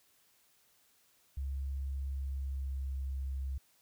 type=tone with pitch glide; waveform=sine; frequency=68.1 to 67.08 Hz; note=C#2 to C2; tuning=-30 to +44 cents; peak=-34 dBFS; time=1.37-3.58 s; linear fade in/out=5 ms; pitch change=-26 cents; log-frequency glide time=2.06-3 s; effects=white hiss -69 dBFS RMS until 3.81 s